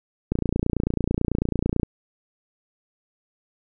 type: click train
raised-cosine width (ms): 3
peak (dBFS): -9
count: 45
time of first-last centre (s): 0.32-1.832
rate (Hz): 29.1
effects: none